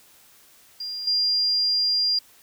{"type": "tone with level steps", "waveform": "sine", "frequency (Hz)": 4800, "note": "D8", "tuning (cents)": 37, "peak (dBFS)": [-29, -19], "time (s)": [0.8, 2.19], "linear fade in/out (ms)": 5, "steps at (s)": 1.07, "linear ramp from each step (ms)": 5, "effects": ["white hiss -54 dBFS RMS until 2.42 s"]}